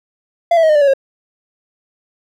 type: tone with pitch steps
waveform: triangle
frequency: 684 / 658 / 633.1 / 609 / 585.9 / 563.7 / 542.3 Hz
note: F5 / E5 / D#5 / D#5 / D5 / C#5 / C#5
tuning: -36 / -3 / +30 / -37 / -4 / +29 / -38 cents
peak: -6 dBFS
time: 0.51-0.937 s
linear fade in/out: 5 ms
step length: 61 ms
effects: none